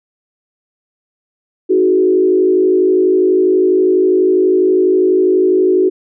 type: tone with frequency modulation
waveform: sine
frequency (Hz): 370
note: F#4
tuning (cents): 0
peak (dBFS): -8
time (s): 1.69-5.9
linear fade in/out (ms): 20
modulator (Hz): 52.2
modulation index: 0.84
effects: none